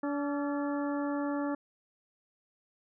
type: harmonic tone with a mistuned harmonic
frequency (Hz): 287.3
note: D4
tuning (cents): -38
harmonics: 1 / 2 / 3 / 4 / 5 / 6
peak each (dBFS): -31 / -37 / -41 / -43 / -45 / -47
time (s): 0.03-1.55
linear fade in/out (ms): 5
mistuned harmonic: 5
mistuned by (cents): -75
effects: none